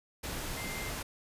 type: tone in noise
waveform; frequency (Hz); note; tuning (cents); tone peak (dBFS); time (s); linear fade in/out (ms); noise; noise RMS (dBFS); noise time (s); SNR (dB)
sine; 2092; C7; -1; -42; 0.57-0.9; 10; pink; -38; 0.23-1.03; -7
effects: resampled to 32000 Hz